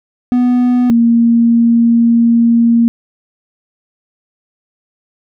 triangle / sine tone pair in turn, 246.9 / 233 Hz, B3 / A#3, 0 / -1 cents, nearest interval minor second, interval 101 cents, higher first, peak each -6 dBFS, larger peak neither, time 0.32-0.9 / 0.9-2.88 s, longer second, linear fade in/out 0 ms, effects none

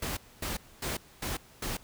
pink noise bursts, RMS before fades -34 dBFS, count 5, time 0.02-1.77 s, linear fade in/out 5 ms, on 150 ms, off 250 ms, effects pink hiss -56 dBFS RMS until 1.83 s

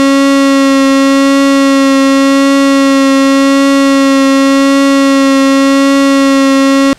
35% pulse tone with vibrato, 273.5 Hz, C#4, 23 cents flat, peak -3 dBFS, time 0-6.93 s, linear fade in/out 0 ms, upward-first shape triangle, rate 0.88 Hz, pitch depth 16 cents each way, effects pink hiss -39 dBFS RMS until 6.98 s + low-pass 8000 Hz 12 dB/octave

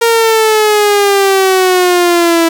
sawtooth exponential sweep, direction down, 466.2 to 329.6 Hz, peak -3 dBFS, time 0.01-2.49 s, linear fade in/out 10 ms, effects 7-bit

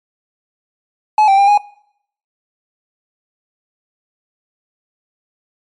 triangle tone with pitch steps, 854 / 782 / 798 / 825 Hz, G#5 / G5 / G5 / G#5, +48 / -4 / +31 / -12 cents, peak -5 dBFS, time 1.18-1.576 s, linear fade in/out 2 ms, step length 99 ms, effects noise-tail reverb RT60 0.7 s tail -23 dB re dry + MP3 48 kbps

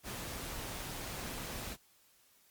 pink noise with amplitude modulation, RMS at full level -41 dBFS, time 0.03-1.77 s, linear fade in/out 50 ms, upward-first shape sine, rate 181 Hz, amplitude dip 25%, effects white hiss -67 dBFS RMS until 2.5 s + Opus 48 kbps

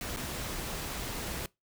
pink noise with dropouts, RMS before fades -37 dBFS, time 0.01-1.46 s, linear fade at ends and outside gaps 1 ms, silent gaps 0.163-0.17 s, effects noise-tail reverb RT60 0.2 s tail -23 dB re dry

